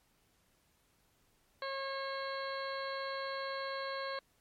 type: harmonic tone with a mistuned harmonic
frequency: 543 Hz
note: C#5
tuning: 36 cents flat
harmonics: 1 / 2 / 3 / 4 / 5 / 6 / 7 / 8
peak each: -40 / -41 / -44 / -49 / -57 / -54 / -49 / -49 dBFS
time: 1.62-4.19 s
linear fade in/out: 2 ms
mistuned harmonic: 7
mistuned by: +81 cents
effects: pink hiss -72 dBFS RMS until 4.4 s + MP3 64 kbps